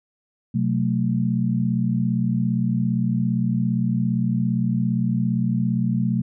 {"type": "tone cluster", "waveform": "sine", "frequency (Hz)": [127.1, 184.6, 222.1], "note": ["C3", "F#3", "A3"], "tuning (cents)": [-50, -4, 16], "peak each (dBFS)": -23, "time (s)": [0.54, 6.22], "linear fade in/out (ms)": 10, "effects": []}